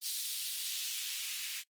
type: noise with band-pass filter sweep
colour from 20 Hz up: violet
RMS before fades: -38 dBFS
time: 0.01-1.64 s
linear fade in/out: 50 ms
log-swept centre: 4200 to 2400 Hz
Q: 1.8
effects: noise-tail reverb RT60 0.1 s tail -21 dB re dry + Opus 32 kbps